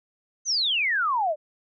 sine exponential sweep, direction down, 6370 to 575 Hz, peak -21 dBFS, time 0.45-1.36 s, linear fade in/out 50 ms, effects none

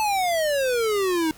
square exponential sweep, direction down, 880 to 309.3 Hz, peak -21 dBFS, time 0-1.31 s, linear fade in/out 0 ms, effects pink hiss -48 dBFS RMS until 1.37 s

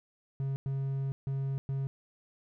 triangle tone bursts at uneven times, 136 Hz, C#3, 33 cents flat, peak -28 dBFS, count 4, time 0.4-0.56 / 0.66-1.12 / 1.27-1.58 / 1.69-1.87 s, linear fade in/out 0 ms, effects none

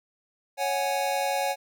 square chord, C# suspended fourth, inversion none, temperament equal, 554.4 / 740 / 830.6 Hz, C#5 / F#5 / G#5, 0 / 0 / 0 cents, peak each -30 dBFS, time 0.57-1.56 s, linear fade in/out 50 ms, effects none

